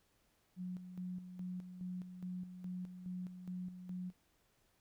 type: tone with tremolo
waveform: sine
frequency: 181.6 Hz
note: F#3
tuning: 32 cents flat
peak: -40 dBFS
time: 0.56-4.13 s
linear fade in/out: 50 ms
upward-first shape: square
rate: 2.4 Hz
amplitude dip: 60%
effects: pink hiss -75 dBFS RMS until 4.8 s